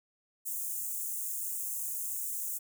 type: high-pass noise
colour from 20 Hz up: white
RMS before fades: -36 dBFS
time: 0.45-2.59 s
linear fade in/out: 20 ms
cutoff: 6800 Hz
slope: 48 dB/octave
effects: none